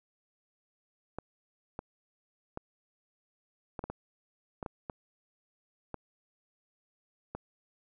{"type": "clicks", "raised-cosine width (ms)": 1, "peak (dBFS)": -23, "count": 11, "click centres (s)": [1.186, 1.791, 2.574, 3.792, 3.84, 3.9, 4.628, 4.662, 4.898, 5.943, 7.35], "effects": []}